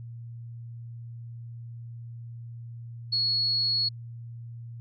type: tone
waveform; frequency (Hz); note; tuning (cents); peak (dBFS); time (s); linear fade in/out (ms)
sine; 4349; C#8; -34; -23; 3.12-3.89; 10
effects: added 117 Hz sine -38 dBFS peak until 4.8 s